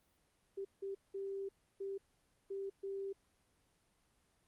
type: tone bursts at uneven times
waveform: sine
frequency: 392 Hz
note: G4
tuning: in tune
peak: -39 dBFS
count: 6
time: 0.57-0.65 / 0.82-0.95 / 1.14-1.49 / 1.8-1.98 / 2.5-2.7 / 2.83-3.13 s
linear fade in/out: 10 ms
effects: pink hiss -75 dBFS RMS until 4.47 s + Opus 32 kbps